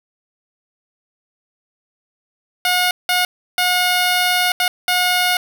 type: tone bursts at uneven times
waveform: 10% pulse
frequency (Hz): 722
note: F#5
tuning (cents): -43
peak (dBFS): -6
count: 5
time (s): 2.65-2.91 / 3.09-3.25 / 3.58-4.52 / 4.6-4.68 / 4.88-5.37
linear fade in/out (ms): 2
effects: none